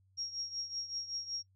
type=tone with tremolo; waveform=sine; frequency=5588 Hz; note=F8; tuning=in tune; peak=-34 dBFS; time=0.17-1.43 s; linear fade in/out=20 ms; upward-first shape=triangle; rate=5.3 Hz; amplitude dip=80%; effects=noise-tail reverb RT60 0.1 s tail -24 dB re dry + added 95 Hz sine -66 dBFS peak until 1.55 s